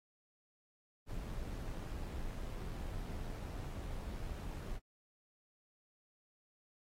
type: noise with amplitude modulation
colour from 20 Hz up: brown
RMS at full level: -41 dBFS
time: 1.06-4.8 s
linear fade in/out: 50 ms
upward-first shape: sine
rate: 87.5 Hz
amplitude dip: 30%
effects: AAC 48 kbps